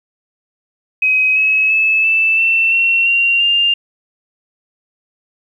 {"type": "tone with pitch steps", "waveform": "sine", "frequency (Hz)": [2531, 2568, 2605, 2643, 2682, 2721, 2760, 2800], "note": ["D#7", "E7", "E7", "E7", "E7", "F7", "F7", "F7"], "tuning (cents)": [29, -46, -21, 4, 29, -46, -21, 4], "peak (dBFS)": -10, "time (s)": [1.02, 3.74], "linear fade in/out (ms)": 5, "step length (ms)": 340, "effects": ["8-bit"]}